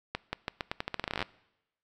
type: accelerating click train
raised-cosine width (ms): 0.3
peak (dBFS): -15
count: 19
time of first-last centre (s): 0.15-1.226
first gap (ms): 180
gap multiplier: 0.84
effects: noise-tail reverb RT60 0.9 s tail -22 dB re dry